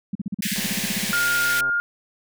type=tone bursts; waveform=sine; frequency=199.5 Hz; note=G3; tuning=31 cents sharp; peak=-22 dBFS; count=16; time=0.13-1.113 s; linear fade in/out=5 ms; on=23 ms; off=41 ms
type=high-pass noise; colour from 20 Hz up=pink; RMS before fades=-27 dBFS; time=0.42-1.61 s; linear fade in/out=5 ms; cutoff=1600 Hz; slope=96 dB/octave
type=click train; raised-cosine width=1 ms; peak=-26 dBFS; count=151; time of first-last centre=0.56-1.696 s; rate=132 Hz
type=tone; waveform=sine; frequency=1414 Hz; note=F6; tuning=21 cents sharp; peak=-19 dBFS; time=1.13-1.8 s; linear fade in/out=0 ms
effects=none